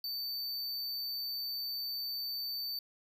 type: tone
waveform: square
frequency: 4565 Hz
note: D8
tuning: 50 cents flat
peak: -36 dBFS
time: 0.04-2.79 s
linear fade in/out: 2 ms
effects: none